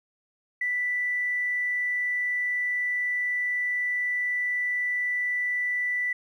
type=tone with tanh clipping; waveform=triangle; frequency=1976 Hz; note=B6; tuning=in tune; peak=-24 dBFS; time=0.61-6.13 s; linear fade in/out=5 ms; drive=2 dB; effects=none